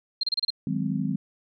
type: tone bursts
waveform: sine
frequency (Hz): 4186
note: C8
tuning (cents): 0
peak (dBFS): -22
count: 6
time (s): 0.21-0.504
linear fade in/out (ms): 5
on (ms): 24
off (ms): 30
type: chord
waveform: sine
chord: Ab dominant seventh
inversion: second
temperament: just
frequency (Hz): 155.74 / 186.89 / 207.7 / 259.6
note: Eb3 / Gb3 / Ab3 / C4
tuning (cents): +2 / +18 / 0 / -13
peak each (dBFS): -30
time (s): 0.67-1.16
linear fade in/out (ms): 2
effects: none